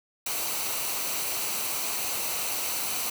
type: noise with comb filter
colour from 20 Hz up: white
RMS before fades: -30 dBFS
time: 0.26-3.1 s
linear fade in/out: 5 ms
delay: 0.58 ms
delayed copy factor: -0.5
effects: none